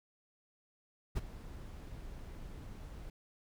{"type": "noise with ADSR envelope", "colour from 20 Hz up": "brown", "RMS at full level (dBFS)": -31, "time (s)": [1.15, 3.1], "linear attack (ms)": 23, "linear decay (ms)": 25, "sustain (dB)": -16, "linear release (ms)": 3, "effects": []}